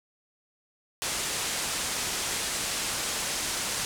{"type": "low-pass noise", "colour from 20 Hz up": "white", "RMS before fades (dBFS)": -31, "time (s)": [1.02, 3.85], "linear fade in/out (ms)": 0, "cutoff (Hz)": 9500, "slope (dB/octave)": 24, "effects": []}